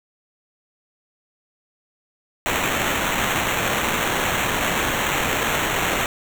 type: noise with sample-and-hold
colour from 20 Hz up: violet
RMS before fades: -22 dBFS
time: 2.46-6.06 s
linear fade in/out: 0 ms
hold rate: 4900 Hz
effects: none